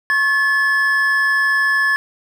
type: tone pair together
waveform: triangle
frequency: 1090 / 1723.7 Hz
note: C#6 / A6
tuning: -29 / -36 cents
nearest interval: minor sixth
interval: 793 cents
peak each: -21 / -12 dBFS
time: 0.1-1.96 s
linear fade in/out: 0 ms
effects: none